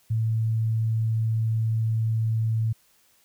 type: tone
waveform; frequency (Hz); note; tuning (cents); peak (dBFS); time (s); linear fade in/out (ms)
sine; 111.8; A2; +28; -21; 0.1-2.73; 10
effects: white hiss -62 dBFS RMS until 3.24 s